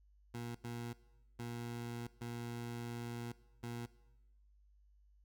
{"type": "tone bursts at uneven times", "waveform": "20% pulse", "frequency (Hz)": 118.6, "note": "A#2", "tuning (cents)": 30, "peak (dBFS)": -37, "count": 5, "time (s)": [[0.34, 0.55], [0.64, 0.93], [1.39, 2.07], [2.21, 3.32], [3.63, 3.86]], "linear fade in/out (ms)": 5, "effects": ["noise-tail reverb RT60 1.0 s tail -19 dB re dry", "added 50 Hz sine -64 dBFS peak until 5.24 s"]}